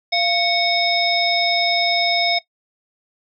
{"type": "harmonic tone with a mistuned harmonic", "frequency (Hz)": 740, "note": "F#5", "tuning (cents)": 0, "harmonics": [1, 3, 5, 7], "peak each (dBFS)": [-21, -21, -21, -21], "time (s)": [0.12, 2.39], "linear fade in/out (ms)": 10, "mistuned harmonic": 1, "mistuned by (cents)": -120, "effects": ["noise-tail reverb RT60 0.1 s tail -18 dB re dry"]}